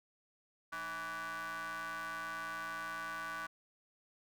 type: ring-modulated tone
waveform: 40% pulse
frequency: 168.7 Hz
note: E3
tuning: 40 cents sharp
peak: -36 dBFS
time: 0.72-3.47 s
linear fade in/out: 10 ms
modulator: 1320 Hz
effects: none

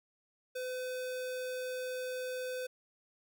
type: tone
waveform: square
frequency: 507 Hz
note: B4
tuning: 45 cents sharp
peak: -37 dBFS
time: 0.55-2.67 s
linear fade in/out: 10 ms
effects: none

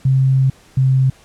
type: tone pair in turn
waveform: sine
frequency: 132.9 / 131.91 Hz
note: C3 / C3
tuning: +27 / +14 cents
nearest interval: unison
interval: 13 cents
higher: first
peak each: -10 / -10 dBFS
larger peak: neither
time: 0.05-0.5 / 0.77-1.1 s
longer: first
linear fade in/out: 5 ms
effects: pink hiss -48 dBFS RMS until 1.24 s + low-pass 10000 Hz 12 dB/octave

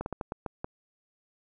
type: slowing click train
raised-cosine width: 1 ms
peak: -19 dBFS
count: 7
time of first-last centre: 0.01-0.645 s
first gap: 51 ms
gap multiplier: 1.29
effects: none

